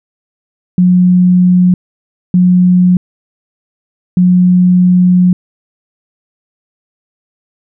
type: tone bursts at uneven times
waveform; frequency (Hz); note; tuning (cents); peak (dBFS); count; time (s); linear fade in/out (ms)
sine; 180.5; F#3; -43; -4; 3; 0.78-1.74 / 2.34-2.97 / 4.17-5.33; 2
effects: none